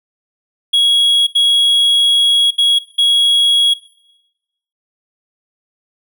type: tone bursts at uneven times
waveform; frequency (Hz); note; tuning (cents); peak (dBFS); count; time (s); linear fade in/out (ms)
triangle; 3322; G#7; 0; -7; 4; 0.73-1.27 / 1.35-2.51 / 2.58-2.79 / 2.98-3.74; 10
effects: noise-tail reverb RT60 1.0 s tail -19 dB re dry